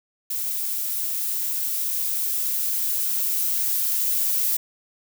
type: noise with level ramp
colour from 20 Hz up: violet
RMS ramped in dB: -27 to -22 dBFS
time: 0.3-4.57 s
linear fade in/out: 5 ms
effects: none